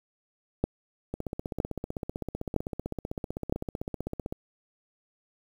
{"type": "two click trains", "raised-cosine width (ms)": 2, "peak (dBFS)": [-11, -19], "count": [4, 51], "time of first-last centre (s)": [[0.64, 3.525], [1.14, 4.325]], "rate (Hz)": [1.04, 15.7], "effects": ["8-bit"]}